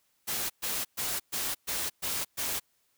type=noise bursts; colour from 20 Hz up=white; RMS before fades=-32 dBFS; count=7; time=0.27-2.6 s; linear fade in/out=20 ms; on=230 ms; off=120 ms; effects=white hiss -72 dBFS RMS until 2.97 s